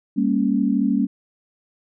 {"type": "chord", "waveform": "sine", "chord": "G diminished", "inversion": "none", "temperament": "equal with one note detuned", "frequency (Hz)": [200, 233.1, 277.2], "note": ["G3", "Bb3", "Db4"], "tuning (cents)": [35, 0, 0], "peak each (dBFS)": -21, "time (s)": [0.16, 1.07], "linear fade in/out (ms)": 20, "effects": []}